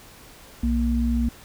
sine tone pair together, 61.74 / 234.4 Hz, B1 / A#3, 0 / +10 cents, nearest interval octave + major seventh, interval 2310 cents, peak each -22 dBFS, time 0.63-1.29 s, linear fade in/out 5 ms, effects pink hiss -47 dBFS RMS until 1.44 s

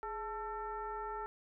sine tone with frequency modulation, 880 Hz, A5, in tune, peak -38 dBFS, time 0.03-1.26 s, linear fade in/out 0 ms, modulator 462 Hz, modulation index 1.2, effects none

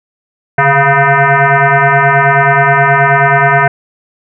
sine tone with frequency modulation, 421.7 Hz, G#4, 26 cents sharp, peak -5 dBFS, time 0.58-3.68 s, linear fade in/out 5 ms, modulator 278 Hz, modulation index 5.6, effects none

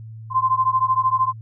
sine beating tone pair, 1034 / 1047 Hz, C6 / C6, -21 / +1 cents, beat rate 13 Hz, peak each -19 dBFS, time 0.3-1.33 s, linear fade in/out 50 ms, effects added 111 Hz sine -34 dBFS peak until 1.41 s

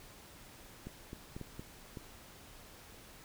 clicks, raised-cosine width 3 ms, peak -30 dBFS, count 6, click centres 0.87 / 1.131 / 1.365 / 1.413 / 1.595 / 1.972 s, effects pink hiss -55 dBFS RMS until 3.24 s

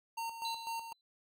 square tone with tremolo, 916 Hz, A#5, 31 cents flat, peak -37 dBFS, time 0.17-0.93 s, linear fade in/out 10 ms, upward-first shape square, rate 4 Hz, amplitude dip 60%
sine tone with exponential decay, 4018 Hz, B7, 29 cents sharp, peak -37 dBFS, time 0.45-1.01 s, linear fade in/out 1 ms, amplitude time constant 120 ms
effects none

